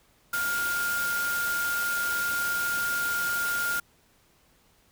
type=tone in noise; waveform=sine; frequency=1410 Hz; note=F6; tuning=16 cents sharp; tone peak=-26 dBFS; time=0.33-3.8 s; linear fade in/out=5 ms; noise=white; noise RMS=-34 dBFS; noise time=0.33-3.8 s; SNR=+5 dB; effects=pink hiss -63 dBFS RMS until 4.91 s